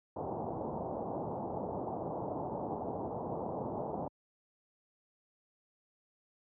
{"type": "low-pass noise", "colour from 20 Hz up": "white", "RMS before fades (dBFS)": -38, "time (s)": [0.16, 4.08], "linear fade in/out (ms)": 5, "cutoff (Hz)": 900, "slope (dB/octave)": 48, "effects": ["high-pass 100 Hz 12 dB/octave"]}